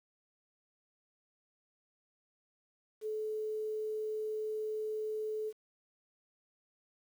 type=tone with quantisation; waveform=sine; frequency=431.6 Hz; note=A4; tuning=33 cents flat; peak=-34 dBFS; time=3.01-5.53 s; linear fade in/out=50 ms; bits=10; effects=none